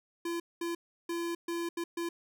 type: tone bursts at uneven times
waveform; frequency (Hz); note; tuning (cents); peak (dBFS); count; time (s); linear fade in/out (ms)
square; 340; F4; -46; -33; 6; 0.25-0.4 / 0.61-0.75 / 1.09-1.35 / 1.48-1.69 / 1.77-1.84 / 1.97-2.09; 5
effects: none